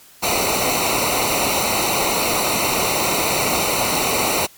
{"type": "noise with comb filter", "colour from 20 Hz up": "pink", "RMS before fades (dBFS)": -19, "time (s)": [0.22, 4.47], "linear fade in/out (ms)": 20, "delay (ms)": 0.6, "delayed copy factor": -0.9, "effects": ["white hiss -47 dBFS RMS until 4.57 s", "MP3 96 kbps"]}